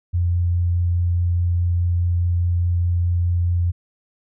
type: tone with vibrato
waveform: sine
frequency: 87.31 Hz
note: F2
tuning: in tune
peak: -16 dBFS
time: 0.13-3.72 s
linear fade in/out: 20 ms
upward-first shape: triangle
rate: 4.8 Hz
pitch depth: 9 cents each way
effects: none